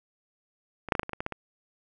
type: clicks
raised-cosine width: 0.5 ms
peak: -21 / -6 / -13 / -7 / -20 / -20 / -19 / -16 / -15 / -19 dBFS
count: 10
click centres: 0.887 / 0.922 / 0.952 / 0.995 / 1.032 / 1.094 / 1.133 / 1.205 / 1.264 / 1.323 s
effects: none